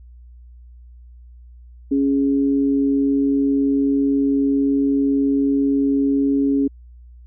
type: tone pair together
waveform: sine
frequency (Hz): 277.2 / 415.3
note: C#4 / G#4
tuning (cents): 0 / 0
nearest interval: perfect fifth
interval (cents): 700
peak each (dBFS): -15 / -25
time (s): 1.91-6.68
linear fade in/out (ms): 10
effects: added 60 Hz sine -40 dBFS peak until 7.26 s